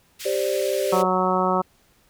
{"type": "band-pass noise", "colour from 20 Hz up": "pink", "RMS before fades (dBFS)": -35, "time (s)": [0.19, 1.03], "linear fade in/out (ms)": 20, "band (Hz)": [1900, 16000], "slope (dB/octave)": 24}
{"type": "chord", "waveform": "sine", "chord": "G suspended fourth", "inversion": "none", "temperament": "equal", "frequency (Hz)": [392, 523.3, 587.3], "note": ["G4", "C5", "D5"], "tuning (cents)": [0, 0, 0], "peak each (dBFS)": -25, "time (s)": [0.25, 1.05], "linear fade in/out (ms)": 10}
{"type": "harmonic tone", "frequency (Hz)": 185, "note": "F#3", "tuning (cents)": 0, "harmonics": [1, 2, 3, 4, 5, 6, 7], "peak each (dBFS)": [-26, -26, -26, -26, -26, -26, -26], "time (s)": [0.92, 1.62], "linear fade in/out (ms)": 10}
{"effects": ["pink hiss -60 dBFS RMS until 2.09 s"]}